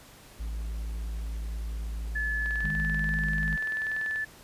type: tone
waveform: triangle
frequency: 55 Hz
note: A1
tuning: in tune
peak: -29 dBFS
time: 0.39-2.81 s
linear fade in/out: 20 ms
type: tone with pitch glide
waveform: sine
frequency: 1724 to 1745 Hz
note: A6 to A6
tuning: -36 to -15 cents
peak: -28 dBFS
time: 2.15-4.25 s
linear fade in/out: 10 ms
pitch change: +21 cents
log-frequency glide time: 2.56-2.67 s
type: click train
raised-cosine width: 0.3 ms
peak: -27 dBFS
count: 36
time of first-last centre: 2.46-4.159 s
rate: 20.6 Hz
type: harmonic tone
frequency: 51.7 Hz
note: G#1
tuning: 7 cents flat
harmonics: 1 / 3 / 4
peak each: -29 / -32 / -37 dBFS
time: 2.63-3.57 s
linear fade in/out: 20 ms
effects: pink hiss -52 dBFS RMS until 4.43 s + resampled to 32000 Hz